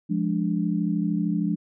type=chord; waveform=sine; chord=D diminished; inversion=first; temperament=equal with one note detuned; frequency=174.61 / 207.7 / 292.6 Hz; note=F3 / Ab3 / D4; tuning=0 / 0 / -6 cents; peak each=-25 / -26 / -28 dBFS; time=0.09-1.56 s; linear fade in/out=20 ms; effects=none